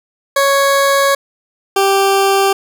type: tone pair in turn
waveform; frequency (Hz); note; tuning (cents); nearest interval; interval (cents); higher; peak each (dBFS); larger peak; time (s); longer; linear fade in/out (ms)
20% pulse; 554.4 / 391.7; C#5 / G4; 0 / -1; tritone; 601; first; -5; neither; 0.36-1.15 / 1.76-2.53; first; 5
effects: none